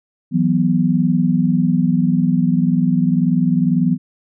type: chord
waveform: sine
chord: E suspended second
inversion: none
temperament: equal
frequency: 164.81 / 185 / 246.9 Hz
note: E3 / F#3 / B3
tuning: 0 / 0 / 0 cents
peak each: -17 dBFS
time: 0.31-3.98 s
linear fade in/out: 50 ms
effects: none